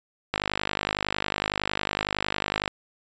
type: click train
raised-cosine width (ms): 0.3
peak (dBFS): -8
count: 120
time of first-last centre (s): 0.34-2.678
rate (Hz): 50.9
effects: resampled to 16000 Hz